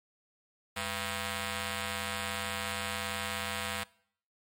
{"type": "ring-modulated tone", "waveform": "5% pulse", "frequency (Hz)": 293.7, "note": "D4", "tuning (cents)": 0, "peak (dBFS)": -19, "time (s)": [0.76, 3.84], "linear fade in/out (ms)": 10, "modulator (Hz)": 382, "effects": ["noise-tail reverb RT60 0.6 s tail -22 dB re dry", "MP3 64 kbps"]}